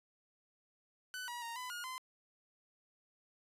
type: tone with pitch steps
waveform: sawtooth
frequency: 1500 / 961 / 930 / 1003 / 1432 / 1029 Hz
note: F#6 / B5 / A#5 / B5 / F6 / C6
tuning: +23 / -48 / -4 / +26 / +43 / -29 cents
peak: -38 dBFS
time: 1.14-1.98 s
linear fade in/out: 0 ms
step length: 140 ms
effects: resampled to 32000 Hz